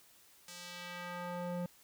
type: tone with band-pass filter sweep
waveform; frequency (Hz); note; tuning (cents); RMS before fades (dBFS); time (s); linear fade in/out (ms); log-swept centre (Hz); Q
square; 176.5; F3; +19; -42; 0.48-1.66; 2; 7100 to 360; 0.9
effects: white hiss -63 dBFS RMS until 1.83 s